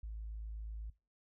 sine tone, 54 Hz, A1, 32 cents flat, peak -40 dBFS, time 0.03-0.9 s, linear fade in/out 5 ms, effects noise-tail reverb RT60 0.3 s tail -22 dB re dry + tanh soft clip ceiling -36 dBFS

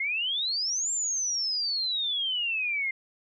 sine exponential two-way sweep, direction up then down, 2093 to 7440 to 2093 Hz, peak -26 dBFS, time 0-2.91 s, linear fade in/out 5 ms, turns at 0.91 s, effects none

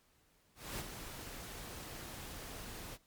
pink noise with ADSR envelope, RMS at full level -40 dBFS, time 0.55-2.98 s, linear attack 240 ms, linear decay 36 ms, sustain -7 dB, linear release 44 ms, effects pink hiss -71 dBFS RMS until 3.06 s + MP3 96 kbps

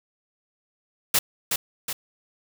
white noise with echo, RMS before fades -19 dBFS, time 1.14-1.19 s, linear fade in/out 5 ms, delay 370 ms, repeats 2, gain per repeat -5 dB, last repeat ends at 1.93 s, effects none

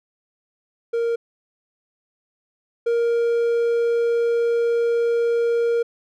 triangle tone pair in turn, 465.5 / 468.2 Hz, A#4 / A#4, -2 / +8 cents, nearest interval unison, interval 10 cents, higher second, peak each -17 / -15 dBFS, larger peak second, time 0.93-1.16 / 2.86-5.83 s, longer second, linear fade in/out 10 ms, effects none

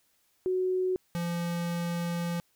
sine / square tone pair in turn, 370 / 171.67 Hz, F#4 / F3, 0 / -29 cents, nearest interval octave + minor second, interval 1329 cents, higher first, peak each -25 / -30 dBFS, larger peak first, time 0.46-0.96 / 1.15-2.4 s, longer second, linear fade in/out 0 ms, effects white hiss -70 dBFS RMS until 2.55 s

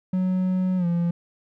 triangle tone with pitch glide, 185 to 171.62 Hz, F#3 to F3, 0 to -30 cents, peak -18 dBFS, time 0.13-1.11 s, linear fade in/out 5 ms, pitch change -130 cents, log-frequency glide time 0.77-0.86 s, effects none

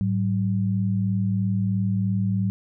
sine tone pair together, 106.94 / 190 Hz, A2 / F#3, -49 / +46 cents, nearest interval minor seventh, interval 995 cents, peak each -23 dBFS, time 0.01-2.5 s, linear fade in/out 0 ms, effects none

